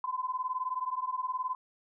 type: beating tone pair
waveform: sine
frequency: 1010 / 1029 Hz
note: B5 / C6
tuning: +39 / -29 cents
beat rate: 19 Hz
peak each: -34 / -34 dBFS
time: 0.04-1.55 s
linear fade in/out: 2 ms
effects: none